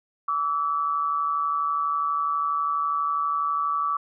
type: tone pair together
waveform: sine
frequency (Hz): 1151 / 1303.2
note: D6 / E6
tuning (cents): -35 / -20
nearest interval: major second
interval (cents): 215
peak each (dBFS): -23 / -29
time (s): 0.28-3.97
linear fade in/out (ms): 5
effects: none